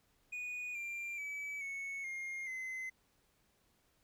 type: tone with pitch steps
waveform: triangle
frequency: 2467 / 2377 / 2291 / 2208 / 2128 / 2051 Hz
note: D#7 / D7 / D7 / C#7 / C7 / C7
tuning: -15 / +20 / -44 / -7 / +29 / -35 cents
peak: -38 dBFS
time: 0.32-2.9 s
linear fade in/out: 10 ms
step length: 430 ms
effects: pink hiss -74 dBFS RMS until 4.03 s